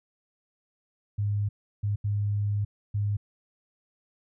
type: tone bursts at uneven times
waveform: sine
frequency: 102.8 Hz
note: G#2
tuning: 17 cents flat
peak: -24 dBFS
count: 4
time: 1.18-1.49 / 1.83-1.96 / 2.04-2.65 / 2.94-3.17 s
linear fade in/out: 10 ms
effects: none